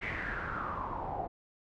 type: noise with low-pass filter sweep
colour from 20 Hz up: pink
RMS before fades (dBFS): -37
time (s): 0.01-1.28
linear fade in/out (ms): 20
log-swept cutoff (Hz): 2200 to 710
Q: 6.9
effects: none